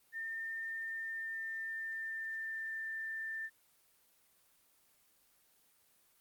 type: tone with pitch glide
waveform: sine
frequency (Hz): 1808 to 1785.2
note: A6 to A6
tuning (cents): +47 to +25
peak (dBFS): -38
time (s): 0.12-3.5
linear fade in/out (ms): 50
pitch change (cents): -22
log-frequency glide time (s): 0.8-2.83
effects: white hiss -70 dBFS RMS until 6.2 s + Opus 24 kbps